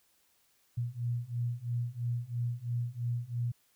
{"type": "beating tone pair", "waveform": "sine", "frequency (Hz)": [118.4, 121.4], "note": ["A#2", "B2"], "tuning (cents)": [27, -29], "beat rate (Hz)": 3, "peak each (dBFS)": [-35, -34], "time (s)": [0.77, 3.52], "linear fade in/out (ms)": 10, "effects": ["white hiss -70 dBFS RMS until 3.75 s"]}